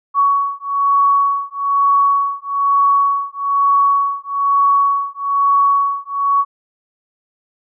sine beating tone pair, 1120 / 1121.1 Hz, C#6 / C#6, +18 / +19 cents, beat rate 1.1 Hz, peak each -15 dBFS, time 0.14-6.45 s, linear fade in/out 50 ms, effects none

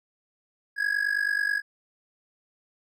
triangle tone with amplitude modulation, 1661.2 Hz, G#6, in tune, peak -18 dBFS, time 0.76-1.62 s, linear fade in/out 50 ms, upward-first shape sine, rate 49.3 Hz, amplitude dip 85%, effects none

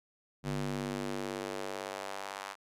square tone with high-pass filter sweep, 49 Hz, G1, in tune, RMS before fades -38 dBFS, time 0.43-2.56 s, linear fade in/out 50 ms, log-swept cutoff 150 to 1000 Hz, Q 1.4, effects low-pass 11000 Hz 12 dB/octave

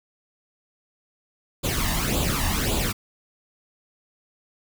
pink noise with flanger, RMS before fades -24 dBFS, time 1.63-2.93 s, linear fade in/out 20 ms, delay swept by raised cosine 0.26 to 1.09 ms, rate 1.8 Hz, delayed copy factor +0.7, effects none

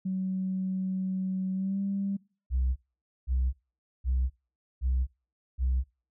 sine tone with pitch glide, 188 to 197.35 Hz, F#3 to G3, +28 to +12 cents, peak -27 dBFS, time 0.05-2.17 s, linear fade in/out 10 ms, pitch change +84 cents, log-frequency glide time 1.53-1.8 s
sine tone bursts, 63.9 Hz, C2, 40 cents flat, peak -22 dBFS, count 5, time 2.5-5.84 s, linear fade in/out 50 ms, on 260 ms, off 510 ms
effects noise-tail reverb RT60 0.4 s tail -26 dB re dry + tanh soft clip ceiling -21 dBFS

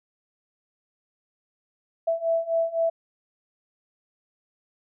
sine beating tone pair, 659.3 / 663.2 Hz, E5 / E5, 0 / +10 cents, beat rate 3.9 Hz, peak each -26 / -24 dBFS, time 2.07-2.9 s, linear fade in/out 10 ms, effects none

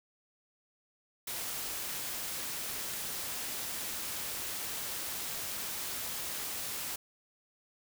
white noise, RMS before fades -38 dBFS, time 1.27-6.96 s, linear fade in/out 5 ms, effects none

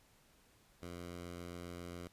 10% pulse tone, 87.3 Hz, F2, in tune, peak -37 dBFS, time 0.82-2.08 s, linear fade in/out 5 ms, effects pink hiss -68 dBFS RMS until 2.12 s + resampled to 32000 Hz

